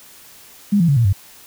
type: tone with pitch steps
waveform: sine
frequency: 203.8 / 169.41 / 140.82 / 117.05 / 97.3 Hz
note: G#3 / E3 / C#3 / A#2 / G2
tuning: -32 / +48 / +28 / +8 / -12 cents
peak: -11 dBFS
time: 0.72-1.13 s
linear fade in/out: 10 ms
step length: 82 ms
effects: white hiss -44 dBFS RMS until 1.46 s